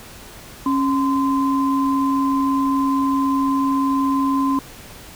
sine tone pair together, 273.9 / 1031.7 Hz, C#4 / C6, -21 / -25 cents, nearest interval octave + major seventh, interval 2296 cents, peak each -17 / -21 dBFS, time 0.66-4.59 s, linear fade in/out 2 ms, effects pink hiss -40 dBFS RMS until 5.15 s

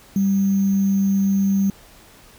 sine tone with sample-and-hold, 196 Hz, G3, in tune, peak -15 dBFS, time 0.16-1.7 s, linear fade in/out 2 ms, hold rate 6300 Hz, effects pink hiss -48 dBFS RMS until 2.38 s

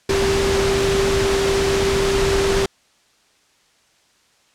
sine tone in noise, 392 Hz, G4, in tune, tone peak -17 dBFS, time 0.09-2.66 s, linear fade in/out 5 ms, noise pink, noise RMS -21 dBFS, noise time 0.09-2.66 s, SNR +1 dB, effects white hiss -58 dBFS RMS until 4.54 s + low-pass 7000 Hz 12 dB/octave

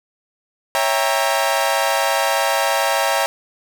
sawtooth chord, C# diminished seventh, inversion none, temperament equal with one note detuned, 554.4 / 659.3 / 795.9 / 932.3 Hz, C#5 / E5 / G5 / Bb5, 0 / 0 / +26 / 0 cents, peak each -18 dBFS, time 0.75-3.26 s, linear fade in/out 0 ms, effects none

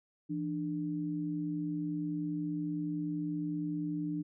sine tone pair together, 167 / 297.6 Hz, E3 / D4, +23 / +23 cents, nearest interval minor seventh, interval 1000 cents, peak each -37 / -34 dBFS, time 0.29-4.23 s, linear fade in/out 20 ms, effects none

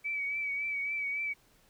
sine tone with vibrato, 2285 Hz, D7, 48 cents flat, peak -31 dBFS, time 0.04-1.34 s, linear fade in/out 20 ms, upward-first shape triangle, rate 3.6 Hz, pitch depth 46 cents each way, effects pink hiss -65 dBFS RMS until 1.69 s

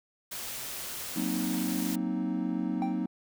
white noise, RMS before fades -38 dBFS, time 0.31-1.96 s, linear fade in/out 10 ms
triangle chord, C half-diminished seventh, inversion second, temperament equal, 185 / 233.1 / 261.6 / 311.1 Hz, Gb3 / Bb3 / C4 / Eb4, 0 / 0 / 0 / 0 cents, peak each -32 dBFS, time 1.16-3.06 s, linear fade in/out 5 ms
triangle tone with exponential decay, 784 Hz, G5, in tune, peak -26 dBFS, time 2.82-3.07 s, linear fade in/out 0 ms, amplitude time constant 54 ms
effects none

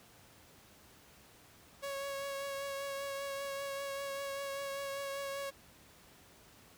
sawtooth tone with vibrato, 554.4 Hz, C#5, in tune, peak -34 dBFS, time 1.82-5.51 s, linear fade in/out 20 ms, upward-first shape triangle, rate 5.1 Hz, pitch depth 19 cents each way, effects pink hiss -60 dBFS RMS until 6.77 s + high-pass 60 Hz 12 dB/octave

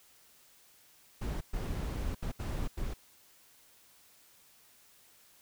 brown noise bursts at uneven times, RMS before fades -35 dBFS, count 5, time 1.21-1.41 / 1.53-2.15 / 2.22-2.32 / 2.39-2.68 / 2.77-2.94 s, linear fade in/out 10 ms, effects white hiss -62 dBFS RMS until 5.41 s

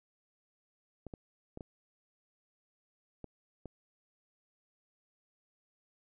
clicks, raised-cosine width 2 ms, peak -30 dBFS, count 6, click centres 1.067 / 1.138 / 1.574 / 1.608 / 3.243 / 3.657 s, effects none

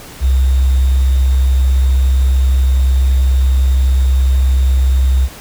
sine tone with sample-and-hold, 65.41 Hz, C2, in tune, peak -8 dBFS, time 0.2-5.29 s, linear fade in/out 50 ms, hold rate 3675 Hz, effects pink hiss -34 dBFS RMS until 5.4 s

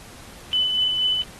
sine tone with tremolo, 3005 Hz, F#7, 26 cents sharp, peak -17 dBFS, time 0.53-1.22 s, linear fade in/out 0 ms, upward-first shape sine, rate 4.2 Hz, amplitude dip 35%, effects pink hiss -44 dBFS RMS until 1.39 s + AAC 32 kbps

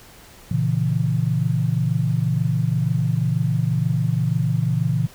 sine chord, A# diminished, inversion none, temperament equal, 116.54 / 138.59 / 164.81 Hz, A#2 / C#3 / E3, 0 / 0 / 0 cents, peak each -22 dBFS, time 0.51-5.07 s, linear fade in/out 5 ms, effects pink hiss -46 dBFS RMS until 5.14 s

